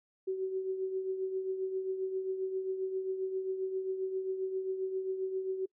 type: tone with tremolo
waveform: sine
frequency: 378.8 Hz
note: F#4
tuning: 41 cents sharp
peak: -29 dBFS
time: 0.27-5.66 s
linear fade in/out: 10 ms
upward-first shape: triangle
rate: 7.5 Hz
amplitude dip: 60%
effects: noise-tail reverb RT60 0.1 s tail -24 dB re dry